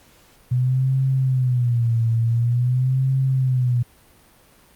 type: tone with vibrato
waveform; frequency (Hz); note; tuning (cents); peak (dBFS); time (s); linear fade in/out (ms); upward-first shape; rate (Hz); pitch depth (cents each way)
sine; 123.47; B2; 0; -16; 0.51-3.83; 10; sine; 0.47; 130
effects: pink hiss -53 dBFS RMS until 4.75 s + Opus 48 kbps